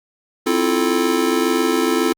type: chord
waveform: square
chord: F major seventh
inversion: second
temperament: just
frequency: 261.9 / 327.4 / 349.2 / 436.5 Hz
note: C4 / E4 / F4 / A4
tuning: +2 / -12 / 0 / -14 cents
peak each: -22 dBFS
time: 0.46-2.13 s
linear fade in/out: 10 ms
effects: Opus 48 kbps